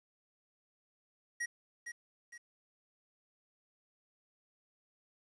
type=tone with echo; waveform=square; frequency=1900 Hz; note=A#6; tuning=33 cents sharp; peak=-35 dBFS; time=1.4-1.46 s; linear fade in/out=10 ms; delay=460 ms; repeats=2; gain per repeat=-7 dB; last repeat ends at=2.38 s; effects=resampled to 22050 Hz + 11-bit